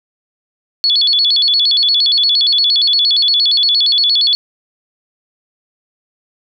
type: tone with vibrato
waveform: sine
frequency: 3878 Hz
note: B7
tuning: 32 cents flat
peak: -9 dBFS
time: 0.84-4.35 s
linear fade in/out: 0 ms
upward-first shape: square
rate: 8.6 Hz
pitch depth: 210 cents each way
effects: none